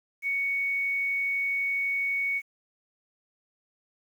sine tone with quantisation, 2227 Hz, C#7, 7 cents sharp, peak -25 dBFS, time 0.22-2.42 s, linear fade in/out 50 ms, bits 9, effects none

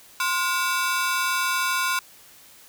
sawtooth ring-modulated tone, 1239 Hz, D#6, 8 cents flat, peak -15 dBFS, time 0.2-1.99 s, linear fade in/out 2 ms, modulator 193 Hz, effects white hiss -50 dBFS RMS until 2.68 s

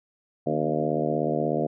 harmonic tone with a mistuned harmonic, 76.5 Hz, D#2, 29 cents flat, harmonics 2 / 3 / 4 / 5 / 6 / 7 / 8 / 9, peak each -31 / -31 / -31 / -31 / -31 / -31 / -31 / -31 dBFS, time 0.46-1.67 s, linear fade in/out 10 ms, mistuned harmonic 3, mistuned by +49 cents, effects none

